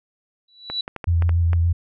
sine tone with exponential growth, 3940 Hz, B7, 5 cents flat, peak -19 dBFS, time 0.48-0.81 s, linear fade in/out 5 ms, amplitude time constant 71 ms
clicks, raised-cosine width 0.5 ms, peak -15 dBFS, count 7, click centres 0.7 / 0.879 / 0.963 / 1.042 / 1.223 / 1.293 / 1.532 s
sine tone with vibrato, 84.8 Hz, E2, 50 cents sharp, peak -15 dBFS, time 1.07-1.73 s, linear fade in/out 10 ms, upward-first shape square, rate 7 Hz, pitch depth 19 cents each way
effects none

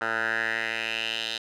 10% pulse tone with band-pass filter sweep, 112.7 Hz, A2, 42 cents sharp, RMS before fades -29 dBFS, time 0.01-1.38 s, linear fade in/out 5 ms, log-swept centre 1300 to 3600 Hz, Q 3.8, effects none

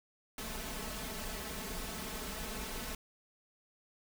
pink noise with comb filter, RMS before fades -41 dBFS, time 0.38-2.95 s, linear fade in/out 2 ms, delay 4.6 ms, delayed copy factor +0.8, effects none

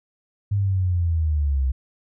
sine linear sweep, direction down, 102.6 to 63.5 Hz, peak -18 dBFS, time 0.51-1.72 s, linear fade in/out 10 ms, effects none

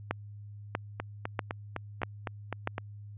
two click trains, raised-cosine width 0.5 ms, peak -18 / -14 dBFS, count 8 / 5, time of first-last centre 1-2.781 / 0.11-2.674 s, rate 3.93 / 1.56 Hz, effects added 103 Hz sine -43 dBFS peak until 3.17 s + resampled to 8000 Hz

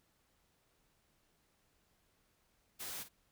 white noise with echo, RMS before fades -44 dBFS, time 2.79-3.04 s, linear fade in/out 20 ms, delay 50 ms, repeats 1, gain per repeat -12 dB, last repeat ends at 3.09 s, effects pink hiss -75 dBFS RMS until 3.31 s

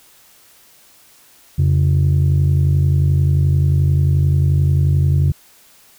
sine tone pair together, 87.22 / 138.59 Hz, F2 / C#3, -2 / 0 cents, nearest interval minor sixth, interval 802 cents, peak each -12 dBFS, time 1.58-5.32 s, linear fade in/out 10 ms, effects tanh soft clip ceiling -8 dBFS + white hiss -49 dBFS RMS until 5.98 s

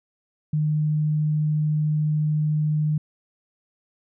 sine tone, 152.3 Hz, D#3, 37 cents flat, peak -19 dBFS, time 0.53-2.98 s, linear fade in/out 5 ms, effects none

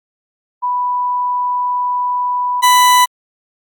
sine / 40% pulse tone pair in turn, 987.8 / 993 Hz, B5 / B5, 0 / +9 cents, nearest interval unison, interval 9 cents, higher second, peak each -14 / -6 dBFS, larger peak second, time 0.62-2.62 / 2.62-3.06 s, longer first, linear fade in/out 20 ms, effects Opus 48 kbps

